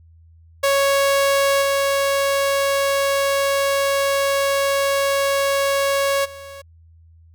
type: tone with level steps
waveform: sawtooth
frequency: 554.4 Hz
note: C#5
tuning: in tune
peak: -11 / -13 / -31 dBFS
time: 0.63-6.62 s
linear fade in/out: 10 ms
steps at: 1.61 / 6.24 s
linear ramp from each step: 20 ms
effects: added 82 Hz sine -46 dBFS peak until 7.34 s